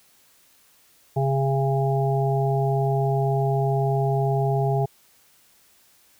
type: harmonic tone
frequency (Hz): 136.1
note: C#3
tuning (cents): -31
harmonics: 1 / 3 / 5 / 6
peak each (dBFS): -21 / -26 / -28 / -29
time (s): 1.16-4.86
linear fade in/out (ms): 10
effects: white hiss -58 dBFS RMS until 6.19 s